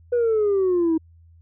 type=exponential sweep; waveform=sine; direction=down; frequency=492.1 to 316.3 Hz; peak=-15 dBFS; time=0.12-0.98 s; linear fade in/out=10 ms; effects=tanh soft clip ceiling -15 dBFS + added 83 Hz sine -48 dBFS peak until 1.41 s